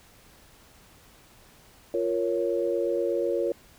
sine chord, Bb minor, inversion second, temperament equal, 349.2 / 466.2 / 554.4 Hz, F4 / Bb4 / Db5, 0 / 0 / 0 cents, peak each -28 dBFS, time 1.94-3.52 s, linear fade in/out 2 ms, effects pink hiss -55 dBFS RMS until 3.78 s

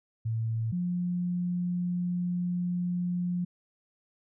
sine tone pair in turn, 112.8 / 177.32 Hz, A2 / F3, +44 / +27 cents, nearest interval minor sixth, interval 783 cents, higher second, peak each -27 dBFS, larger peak neither, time 0.25-0.72 / 0.72-3.45 s, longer second, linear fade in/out 10 ms, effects none

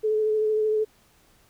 sine tone with vibrato, 431 Hz, A4, 36 cents flat, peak -20 dBFS, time 0.03-0.85 s, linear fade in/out 20 ms, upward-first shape sine, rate 13 Hz, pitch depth 18 cents each way, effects pink hiss -60 dBFS RMS until 1.49 s

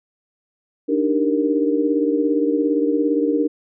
sine chord, Eb major seventh, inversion third, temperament equal, 293.7 / 311.1 / 392 / 466.2 Hz, D4 / Eb4 / G4 / Bb4, 0 / 0 / 0 / 0 cents, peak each -19 / -23 / -25 / -21 dBFS, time 0.88-3.48 s, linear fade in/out 20 ms, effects none

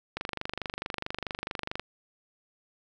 click train, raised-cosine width 0.3 ms, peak -16 dBFS, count 41, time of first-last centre 0.17-1.796 s, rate 24.6 Hz, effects none

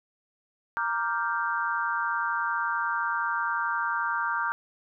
sine chord, G minor seventh, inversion first, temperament equal, 932.3 / 1174.7 / 1396.9 / 1568 Hz, Bb5 / D6 / F6 / G6, 0 / 0 / 0 / 0 cents, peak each -31 dBFS, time 0.77-4.52 s, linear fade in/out 0 ms, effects none

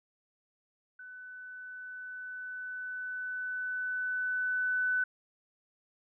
sine tone with level ramp, 1500 Hz, F#6, 23 cents sharp, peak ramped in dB -45 to -26 dBFS, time 0.99-5.04 s, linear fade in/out 5 ms, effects none

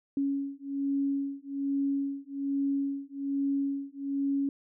sine beating tone pair, 277.2 / 278.4 Hz, C#4 / C#4, 0 / +8 cents, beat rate 1.2 Hz, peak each -31 dBFS, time 0.17-4.49 s, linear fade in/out 2 ms, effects none

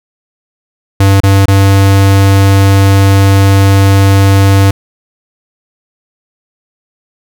square tone with dropouts, 98 Hz, G2, in tune, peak -4 dBFS, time 1-4.71 s, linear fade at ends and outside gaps 5 ms, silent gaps 1.204-1.234 / 1.457-1.48 s, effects none

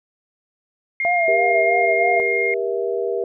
sine tone, 2128 Hz, C7, 29 cents sharp, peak -19 dBFS, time 1-2.54 s, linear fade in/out 2 ms
sine tone with vibrato, 680 Hz, F5, 46 cents flat, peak -17 dBFS, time 1.05-2.2 s, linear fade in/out 0 ms, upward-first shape triangle, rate 3.1 Hz, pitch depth 87 cents each way
sine chord, E diminished, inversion first, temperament just, 395.6 / 474.7 / 659.3 Hz, G4 / Bb4 / E5, +16 / +31 / 0 cents, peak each -23 / -23 / -28 dBFS, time 1.28-3.24 s, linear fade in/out 2 ms
effects none

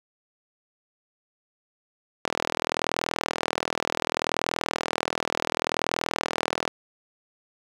sawtooth tone with high-pass filter, 40.68 Hz, E1, 22 cents flat, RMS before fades -30 dBFS, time 2.24-6.69 s, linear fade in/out 10 ms, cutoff 540 Hz, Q 0.78, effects low-pass 7000 Hz 12 dB/octave + 8-bit

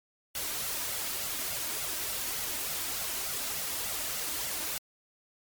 white noise with flanger, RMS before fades -34 dBFS, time 0.35-4.78 s, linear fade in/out 2 ms, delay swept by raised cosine 1.4 to 3.3 ms, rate 3.4 Hz, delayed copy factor +0.55, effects MP3 96 kbps

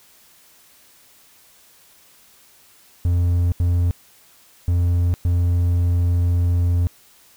triangle tone bursts at uneven times, 87.31 Hz, F2, in tune, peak -13 dBFS, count 4, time 3.05-3.52 / 3.6-3.91 / 4.68-5.14 / 5.25-6.87 s, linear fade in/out 0 ms, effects white hiss -52 dBFS RMS until 7.36 s

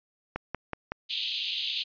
click train, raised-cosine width 0.5 ms, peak -16 dBFS, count 4, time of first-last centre 0.36-0.92 s, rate 5.36 Hz
white band-pass noise, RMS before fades -32 dBFS, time 1.09-1.84 s, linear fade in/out 20 ms, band 2800 to 4100 Hz, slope 48 dB/octave
effects resampled to 11025 Hz

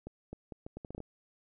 accelerating click train, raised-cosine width 2 ms, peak -29 dBFS, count 10, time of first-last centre 0.07-1.003 s, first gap 260 ms, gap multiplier 0.74, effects none

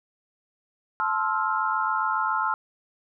sine chord, F major seventh, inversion first, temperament just, 873.1 / 1047.7 / 1309.6 / 1396.9 Hz, A5 / C6 / E6 / F6, -14 / +2 / -12 / 0 cents, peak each -28 dBFS, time 1-2.54 s, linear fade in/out 0 ms, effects none

